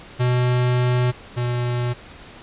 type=tone pair in turn; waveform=square; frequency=124.1 / 121.97 Hz; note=B2 / B2; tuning=+9 / -21 cents; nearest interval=unison; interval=30 cents; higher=first; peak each=-17 / -21 dBFS; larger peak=first; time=0.19-1.12 / 1.36-1.94 s; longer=first; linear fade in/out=20 ms; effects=pink hiss -42 dBFS RMS until 2.42 s + resampled to 8000 Hz